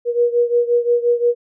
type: beating tone pair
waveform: sine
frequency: 477 / 482.7 Hz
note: A#4 / B4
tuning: +40 / -40 cents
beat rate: 5.7 Hz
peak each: -15 / -18 dBFS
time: 0.05-1.35 s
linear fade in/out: 50 ms
effects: none